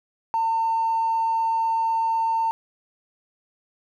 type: tone with tanh clipping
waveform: triangle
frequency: 904 Hz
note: A5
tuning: 47 cents sharp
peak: -19 dBFS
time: 0.34-2.51 s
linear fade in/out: 0 ms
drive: 1 dB
effects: none